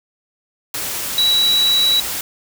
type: tone in noise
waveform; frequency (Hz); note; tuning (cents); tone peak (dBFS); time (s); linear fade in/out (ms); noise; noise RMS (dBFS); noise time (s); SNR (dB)
sine; 3909; B7; -19; -12; 1.18-2; 2; white; -24; 0.74-2.21; +9
effects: none